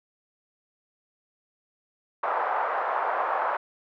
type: band-pass noise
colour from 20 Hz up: white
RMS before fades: -27 dBFS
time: 2.23-3.57 s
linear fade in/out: 5 ms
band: 600 to 1200 Hz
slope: 24 dB/octave
effects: none